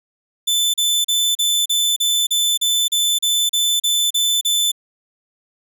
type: tone bursts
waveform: sawtooth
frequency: 3520 Hz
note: A7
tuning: in tune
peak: -12 dBFS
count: 14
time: 0.47-4.718 s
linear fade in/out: 10 ms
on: 270 ms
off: 36 ms
effects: none